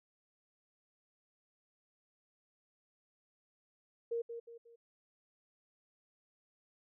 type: tone with echo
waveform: sine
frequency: 466.2 Hz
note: A#4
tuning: in tune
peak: -33 dBFS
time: 4.11-4.22 s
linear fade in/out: 10 ms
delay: 180 ms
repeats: 3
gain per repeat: -8 dB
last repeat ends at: 4.76 s
effects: none